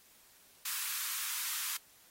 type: high-pass noise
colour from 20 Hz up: white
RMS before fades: -37 dBFS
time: 0.65-1.77 s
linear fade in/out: 5 ms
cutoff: 1000 Hz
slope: 48 dB/octave
effects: white hiss -62 dBFS RMS until 2.1 s + AAC 48 kbps